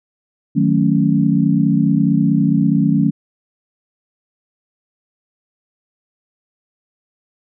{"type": "chord", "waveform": "sine", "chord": "D# half-diminished seventh", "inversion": "none", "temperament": "equal", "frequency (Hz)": [155.56, 185, 220, 277.2], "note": ["D#3", "F#3", "A3", "C#4"], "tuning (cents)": [0, 0, 0, 0], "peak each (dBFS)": -17, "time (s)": [0.55, 3.11], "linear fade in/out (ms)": 20, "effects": []}